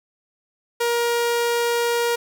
sawtooth tone, 472.7 Hz, A#4, 24 cents sharp, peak -15 dBFS, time 0.8-2.16 s, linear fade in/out 10 ms, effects none

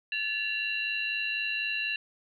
sine tone cluster, 1728 / 2736 / 2840 / 3990 Hz, A6 / F7 / F7 / B7, -32 / -36 / +28 / +17 cents, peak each -36 / -30 / -38 / -39 dBFS, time 0.12-1.96 s, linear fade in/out 2 ms, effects none

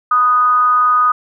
sine tone with frequency modulation, 1241 Hz, D#6, 5 cents flat, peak -9 dBFS, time 0.11-1.12 s, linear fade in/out 5 ms, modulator 243 Hz, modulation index 0.34, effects none

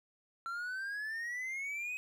triangle exponential sweep, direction up, 1349 to 2543 Hz, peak -35 dBFS, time 0.46-1.97 s, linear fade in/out 0 ms, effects none

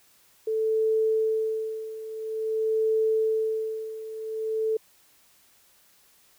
sine tone with tremolo, 440 Hz, A4, in tune, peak -20 dBFS, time 0.47-4.77 s, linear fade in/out 5 ms, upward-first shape sine, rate 0.49 Hz, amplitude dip 80%, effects white hiss -60 dBFS RMS until 6.38 s

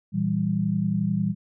sine chord, E diminished, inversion second, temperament equal, 116.54 / 164.81 / 196 Hz, Bb2 / E3 / G3, 0 / 0 / 0 cents, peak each -29 / -26 / -24 dBFS, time 0.12-1.35 s, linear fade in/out 50 ms, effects none

